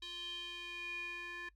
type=tone with band-pass filter sweep; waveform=square; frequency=349.2 Hz; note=F4; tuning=in tune; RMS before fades=-44 dBFS; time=0.02-1.49 s; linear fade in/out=5 ms; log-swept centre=3500 to 2000 Hz; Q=7.7; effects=noise-tail reverb RT60 0.1 s tail -21 dB re dry + added 50 Hz sine -65 dBFS peak until 1.55 s